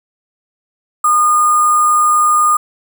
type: tone with sample-and-hold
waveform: sine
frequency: 1216 Hz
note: D#6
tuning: 40 cents flat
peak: -8 dBFS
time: 1.04-2.57 s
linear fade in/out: 5 ms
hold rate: 8820 Hz
effects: none